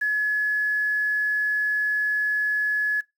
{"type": "tone with quantisation", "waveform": "sine", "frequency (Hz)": 1700, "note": "G#6", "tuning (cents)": 40, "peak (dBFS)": -20, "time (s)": [0.01, 3.01], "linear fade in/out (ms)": 10, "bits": 8, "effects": ["noise-tail reverb RT60 0.2 s tail -23 dB re dry"]}